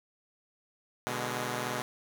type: chord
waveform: 5% pulse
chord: G# diminished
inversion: first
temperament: equal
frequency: 123.47 / 146.83 / 207.7 Hz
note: B2 / D3 / G#3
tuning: 0 / 0 / 0 cents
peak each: -23 / -28 / -26 dBFS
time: 1.07-1.82 s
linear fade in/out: 0 ms
effects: none